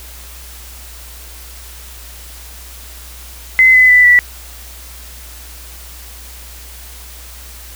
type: tone with pitch steps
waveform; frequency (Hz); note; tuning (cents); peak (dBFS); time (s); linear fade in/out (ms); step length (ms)
sine; 2046 / 2017 / 1987.8 / 1959.3; C7 / B6 / B6 / B6; -39 / +36 / +11 / -14; -4; 3.59-4.19; 0; 150
effects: added 60 Hz sine -34 dBFS peak until 7.75 s + white hiss -36 dBFS RMS until 7.75 s